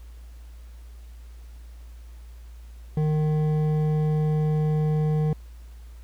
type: tone with hard clipping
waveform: sine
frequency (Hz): 153.3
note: D#3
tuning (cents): -25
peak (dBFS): -22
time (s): 2.97-5.33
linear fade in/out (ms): 2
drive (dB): 9
effects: added 58 Hz sine -40 dBFS peak until 6.03 s + pink hiss -59 dBFS RMS until 6.03 s